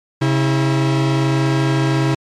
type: tone pair together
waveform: 45% pulse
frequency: 135.1 / 324.1 Hz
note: C#3 / E4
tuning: -44 / -29 cents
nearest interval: octave + minor third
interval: 1515 cents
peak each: -15 / -19 dBFS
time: 0.21-2.15 s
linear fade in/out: 10 ms
effects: low-pass 6000 Hz 12 dB/octave + MP3 64 kbps

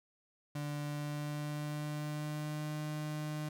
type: tone with pitch glide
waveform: 35% pulse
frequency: 146.83 to 151.92 Hz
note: D3 to D#3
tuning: 0 to -41 cents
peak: -35 dBFS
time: 0.55-3.49 s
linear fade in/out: 5 ms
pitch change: +59 cents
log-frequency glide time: 0.82-2.79 s
effects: none

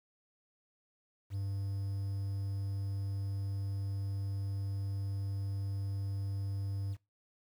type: tone with quantisation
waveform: triangle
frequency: 98.6 Hz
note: G2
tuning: 11 cents sharp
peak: -32 dBFS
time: 1.3-6.97 s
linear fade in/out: 50 ms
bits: 10
effects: noise-tail reverb RT60 0.2 s tail -19 dB re dry

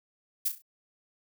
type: noise with echo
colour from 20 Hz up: violet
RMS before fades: -27 dBFS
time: 0.45-0.49 s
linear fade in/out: 10 ms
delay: 33 ms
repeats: 4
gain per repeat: -8 dB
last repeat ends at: 0.622 s
effects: none

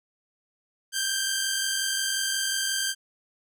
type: tone pair together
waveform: 10% pulse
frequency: 1557 / 1602.6 Hz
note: G6 / G6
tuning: -12 / +38 cents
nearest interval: unison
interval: 50 cents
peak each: -19 / -20 dBFS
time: 0.92-2.95 s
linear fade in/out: 50 ms
effects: none

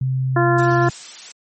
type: tone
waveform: sine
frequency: 130.81 Hz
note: C3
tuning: in tune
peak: -17 dBFS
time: 0.01-0.9 s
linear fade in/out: 5 ms
type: harmonic tone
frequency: 345.7 Hz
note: F4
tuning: 18 cents flat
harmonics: 1 / 2 / 3 / 4 / 5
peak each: -17 / -20 / -22 / -23 / -24 dBFS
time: 0.36-0.89 s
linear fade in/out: 5 ms
type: noise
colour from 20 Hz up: blue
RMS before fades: -31 dBFS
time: 0.58-1.32 s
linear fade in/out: 5 ms
effects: MP3 32 kbps

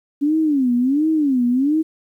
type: tone with vibrato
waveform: sine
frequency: 277.2 Hz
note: C#4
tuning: in tune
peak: -14 dBFS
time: 0.21-1.83 s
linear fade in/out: 20 ms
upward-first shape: sine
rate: 1.4 Hz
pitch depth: 240 cents each way
effects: 9-bit

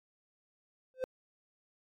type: tone with exponential growth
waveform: triangle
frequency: 516 Hz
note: C5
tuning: 24 cents flat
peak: -25 dBFS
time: 0.94-1.04 s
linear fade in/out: 0 ms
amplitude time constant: 20 ms
effects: AAC 48 kbps

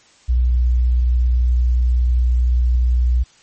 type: tone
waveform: sine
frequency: 61 Hz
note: B1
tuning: 21 cents flat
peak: -12 dBFS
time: 0.28-3.24 s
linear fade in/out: 20 ms
effects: white hiss -51 dBFS RMS until 3.42 s + MP3 32 kbps

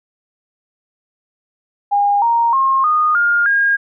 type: tone with pitch steps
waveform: sine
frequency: 812 / 932.7 / 1071.4 / 1230.8 / 1413.8 / 1624 Hz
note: G#5 / A#5 / C6 / D#6 / F6 / G#6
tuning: -39 / +1 / +41 / -19 / +21 / -39 cents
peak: -11 dBFS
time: 1.91-3.77 s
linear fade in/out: 20 ms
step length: 310 ms
effects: none

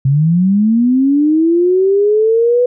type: linear sweep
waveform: sine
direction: up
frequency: 130.81 to 497.6 Hz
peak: -8 dBFS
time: 0.05-2.66 s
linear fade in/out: 5 ms
effects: none

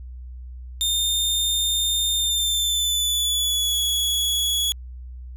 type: tone with pitch glide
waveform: sawtooth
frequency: 3631 to 3368 Hz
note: A#7 to G#7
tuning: -46 to +24 cents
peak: -17 dBFS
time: 0.81-4.72 s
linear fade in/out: 0 ms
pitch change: -130 cents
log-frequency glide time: 2.14-3.81 s
effects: added 62 Hz sine -34 dBFS peak until 5.36 s

